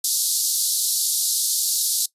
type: band-pass noise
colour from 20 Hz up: white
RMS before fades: -22 dBFS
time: 0.04-2.06 s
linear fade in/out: 5 ms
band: 3900 to 13000 Hz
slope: 48 dB/octave
effects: noise-tail reverb RT60 0.1 s tail -20 dB re dry + resampled to 32000 Hz